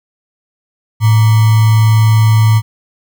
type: tone with sample-and-hold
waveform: sine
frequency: 109.9 Hz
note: A2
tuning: 2 cents flat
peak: -5 dBFS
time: 1-2.62 s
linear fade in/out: 50 ms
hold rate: 1050 Hz
effects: none